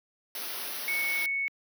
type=band-stop noise; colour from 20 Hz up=white; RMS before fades=-36 dBFS; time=0.35-1.26 s; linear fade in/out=2 ms; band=6000 to 9600 Hz; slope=96 dB/octave
type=tone; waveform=sine; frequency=2214 Hz; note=C#7; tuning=3 cents flat; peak=-27 dBFS; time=0.88-1.48 s; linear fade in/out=0 ms
effects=high-pass 300 Hz 12 dB/octave